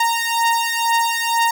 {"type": "beating tone pair", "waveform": "sawtooth", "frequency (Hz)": [925, 927.1], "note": ["A#5", "A#5"], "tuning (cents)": [-14, -10], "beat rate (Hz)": 2.1, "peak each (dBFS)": [-15, -16], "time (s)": [0, 1.51], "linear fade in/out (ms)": 5, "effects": []}